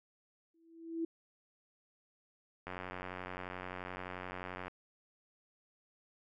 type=tone with exponential growth; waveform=sine; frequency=329.6 Hz; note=E4; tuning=in tune; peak=-31 dBFS; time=0.54-1.05 s; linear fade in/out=5 ms; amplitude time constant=110 ms
type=click train; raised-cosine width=0.5 ms; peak=-27 dBFS; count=185; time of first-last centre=2.67-4.681 s; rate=91.5 Hz
effects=none